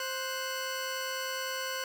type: tone pair together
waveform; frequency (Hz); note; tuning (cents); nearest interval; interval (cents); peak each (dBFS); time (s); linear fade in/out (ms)
15% pulse; 524 / 1482.1; C5 / F#6; +2 / +2; octave + tritone; 1800; -29 / -30; 0-1.84; 2
effects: none